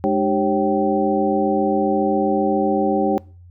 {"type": "tone cluster", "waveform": "sine", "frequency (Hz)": [208.5, 303, 390.5, 544, 772], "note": ["G#3", "D#4", "G4", "C#5", "G5"], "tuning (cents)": [7, -46, -7, -33, -27], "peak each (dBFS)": -22, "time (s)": [0.04, 3.18], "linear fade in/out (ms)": 0, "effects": ["noise-tail reverb RT60 0.4 s tail -23 dB re dry", "added 88 Hz sine -41 dBFS peak until 3.5 s"]}